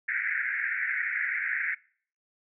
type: band-pass noise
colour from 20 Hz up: white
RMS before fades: -30 dBFS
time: 0.08-1.75 s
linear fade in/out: 10 ms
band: 1500 to 2200 Hz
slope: 96 dB/octave
effects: noise-tail reverb RT60 0.5 s tail -23 dB re dry